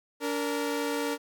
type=tone pair together; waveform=sawtooth; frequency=288.5 / 464.7 Hz; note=D4 / A#4; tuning=-31 / -5 cents; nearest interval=minor sixth; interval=826 cents; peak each=-27 dBFS; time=0.2-1.18 s; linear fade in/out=50 ms; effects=none